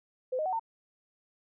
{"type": "tone with pitch steps", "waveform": "sine", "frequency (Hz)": [511, 618.3, 748.1, 905.3], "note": ["C5", "D#5", "F#5", "A5"], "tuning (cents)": [-41, -11, 19, 49], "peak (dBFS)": -28, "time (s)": [0.32, 0.596], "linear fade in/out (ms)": 10, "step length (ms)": 69, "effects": []}